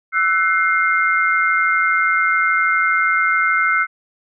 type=tone cluster; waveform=sine; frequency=1324 / 1497 / 2115 Hz; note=E6 / F#6 / C7; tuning=+7 / +20 / +18 cents; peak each=-18 dBFS; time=0.12-3.87 s; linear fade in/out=50 ms; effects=none